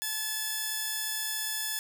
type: tone pair together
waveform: 5% pulse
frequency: 880 / 1722.8 Hz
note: A5 / A6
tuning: 0 / -37 cents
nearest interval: octave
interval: 1163 cents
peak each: -29 / -20 dBFS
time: 0.02-1.79 s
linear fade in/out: 0 ms
effects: none